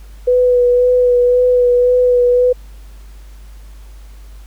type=tone with vibrato; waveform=sine; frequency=493.9 Hz; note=B4; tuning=in tune; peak=-8 dBFS; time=0.27-2.53 s; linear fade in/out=10 ms; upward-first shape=sine; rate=1.9 Hz; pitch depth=18 cents each way; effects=added 50 Hz sine -33 dBFS peak until 4.46 s + pink hiss -49 dBFS RMS until 4.46 s